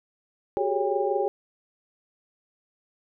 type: tone cluster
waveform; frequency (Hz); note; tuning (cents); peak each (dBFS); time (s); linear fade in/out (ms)
sine; 374.1 / 399.5 / 419.7 / 555 / 802; F#4 / G4 / G#4 / C#5 / G5; +19 / +33 / +18 / +2 / +39; -29; 0.57-1.28; 0
effects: none